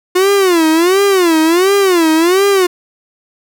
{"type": "tone with vibrato", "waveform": "45% pulse", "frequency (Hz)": 356, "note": "F4", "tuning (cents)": 33, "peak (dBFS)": -8, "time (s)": [0.15, 2.67], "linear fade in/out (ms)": 10, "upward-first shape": "sine", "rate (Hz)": 1.4, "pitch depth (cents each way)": 210, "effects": []}